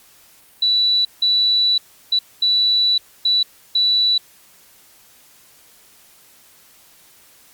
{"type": "tone bursts at uneven times", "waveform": "sine", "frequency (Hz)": 3951, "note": "B7", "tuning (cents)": 0, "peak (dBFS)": -13, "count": 6, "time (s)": [[0.62, 1.05], [1.22, 1.78], [2.12, 2.19], [2.42, 2.98], [3.25, 3.43], [3.75, 4.18]], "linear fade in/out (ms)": 5, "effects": ["white hiss -50 dBFS RMS until 7.53 s", "Opus 48 kbps"]}